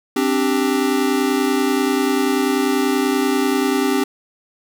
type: chord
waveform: square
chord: C suspended second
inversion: none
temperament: equal with one note detuned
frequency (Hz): 263.4 / 293.7 / 392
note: C4 / D4 / G4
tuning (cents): +12 / 0 / 0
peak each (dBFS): -20 / -22 / -21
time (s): 0.16-4.04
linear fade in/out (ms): 5
effects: none